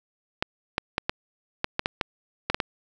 clicks, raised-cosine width 0.3 ms, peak -7 dBFS, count 11, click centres 0.425 / 0.781 / 0.981 / 1.095 / 1.644 / 1.794 / 1.859 / 2.012 / 2.5 / 2.545 / 2.602 s, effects none

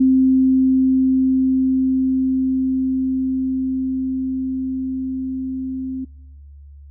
sine tone with level ramp, 261.6 Hz, C4, in tune, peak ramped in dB -10 to -23 dBFS, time 0-6.05 s, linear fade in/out 10 ms, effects noise-tail reverb RT60 1.0 s tail -26 dB re dry + added 71 Hz sine -38 dBFS peak until 6.9 s

